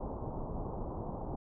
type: low-pass noise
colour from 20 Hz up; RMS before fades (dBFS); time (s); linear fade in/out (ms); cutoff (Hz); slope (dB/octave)
pink; -39; 0-1.36; 10; 1000; 48
effects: none